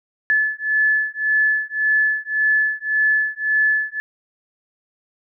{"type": "beating tone pair", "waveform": "sine", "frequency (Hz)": [1727, 1728.8], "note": ["A6", "A6"], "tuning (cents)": [-33, -31], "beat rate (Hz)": 1.8, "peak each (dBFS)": -19, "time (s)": [0.3, 4], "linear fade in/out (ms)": 0, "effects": []}